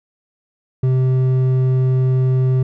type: tone with hard clipping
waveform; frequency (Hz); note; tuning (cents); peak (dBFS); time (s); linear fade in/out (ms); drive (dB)
sine; 129.4; C3; -19; -14; 0.83-2.63; 5; 6
effects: none